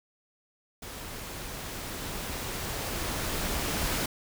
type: noise with level ramp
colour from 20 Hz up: pink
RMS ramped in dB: -41 to -29 dBFS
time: 0.82-4.06 s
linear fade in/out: 5 ms
effects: none